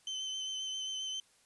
35% pulse tone with vibrato, 3071 Hz, G7, 36 cents flat, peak -34 dBFS, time 0.07-1.2 s, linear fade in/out 2 ms, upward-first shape sine, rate 7.5 Hz, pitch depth 18 cents each way, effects white hiss -67 dBFS RMS until 1.45 s + resampled to 24000 Hz

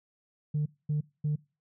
sine tone bursts, 149.8 Hz, D3, 35 cents sharp, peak -24 dBFS, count 3, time 0.54-1.36 s, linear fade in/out 10 ms, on 120 ms, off 230 ms, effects noise-tail reverb RT60 0.3 s tail -23 dB re dry + tanh soft clip ceiling -23 dBFS

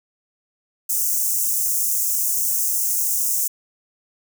white high-pass noise, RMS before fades -21 dBFS, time 0.89-3.48 s, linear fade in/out 10 ms, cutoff 6000 Hz, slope 48 dB/octave, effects none

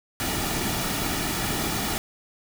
pink noise with comb filter, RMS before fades -27 dBFS, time 0.2-1.98 s, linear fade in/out 0 ms, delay 1.9 ms, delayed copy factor -0.5, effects none

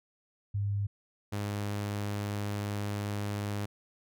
sine / sawtooth tone pair in turn, 101.1 / 102.63 Hz, G#2 / G#2, -46 / -20 cents, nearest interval unison, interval 26 cents, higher second, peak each -28 dBFS, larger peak neither, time 0.54-0.87 / 1.32-3.66 s, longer second, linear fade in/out 10 ms, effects none

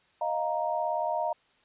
sine chord, Eb suspended second, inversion none, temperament just, 622.3 / 700 / 933.4 Hz, Eb5 / F5 / Bb5, 0 / +4 / +2 cents, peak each -31 / -31 / -31 dBFS, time 0.21-1.33 s, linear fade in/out 5 ms, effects white hiss -65 dBFS RMS until 1.64 s + resampled to 8000 Hz

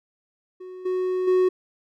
triangle tone with level steps, 368.7 Hz, F#4, 6 cents flat, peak -34 / -20 / -14 dBFS, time 0.6-1.49 s, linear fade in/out 10 ms, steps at 0.85 / 1.27 s, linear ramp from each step 10 ms, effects none

